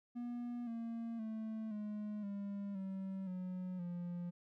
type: tone with pitch steps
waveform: triangle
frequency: 240.9 / 230.2 / 219.9 / 210.1 / 200.7 / 191.76 / 183.2 / 175.03 Hz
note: B3 / A#3 / A3 / G#3 / G3 / G3 / F#3 / F3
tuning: -43 / -22 / -1 / +20 / +41 / -38 / -17 / +4 cents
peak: -38 dBFS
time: 0.15-4.31 s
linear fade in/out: 20 ms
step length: 520 ms
effects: none